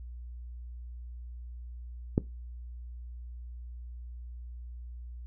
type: click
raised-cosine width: 3 ms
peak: -10 dBFS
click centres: 2.179 s
effects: noise-tail reverb RT60 0.2 s tail -19 dB re dry + added 60 Hz sine -40 dBFS peak until 5.26 s